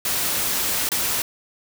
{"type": "noise with dropouts", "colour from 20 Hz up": "white", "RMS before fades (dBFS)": -23, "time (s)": [0.05, 1.22], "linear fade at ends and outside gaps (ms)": 2, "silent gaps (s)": [0.89, 0.917], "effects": []}